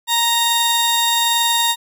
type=tone pair together; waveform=sawtooth; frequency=932.3 / 3708 Hz; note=A#5 / A#7; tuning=0 / -10 cents; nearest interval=2 octaves; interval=2390 cents; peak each=-14 dBFS; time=0.07-1.76 s; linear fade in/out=50 ms; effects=none